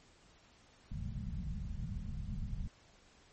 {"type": "low-pass noise", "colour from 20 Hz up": "pink", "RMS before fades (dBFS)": -40, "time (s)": [0.91, 2.68], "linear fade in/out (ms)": 5, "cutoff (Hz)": 220, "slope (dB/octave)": 96, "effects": ["pink hiss -64 dBFS RMS until 3.32 s", "MP3 32 kbps"]}